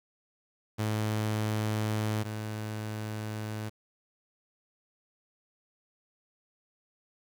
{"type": "tone pair in turn", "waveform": "sawtooth", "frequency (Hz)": [107.7, 107.7], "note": ["A2", "A2"], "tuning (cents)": [-37, -37], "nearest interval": "unison", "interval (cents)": 0, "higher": "neither", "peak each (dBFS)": [-24, -30], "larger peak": "first", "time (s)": [[0.78, 2.24], [2.24, 3.7]], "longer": "neither", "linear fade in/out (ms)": 20, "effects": ["9-bit"]}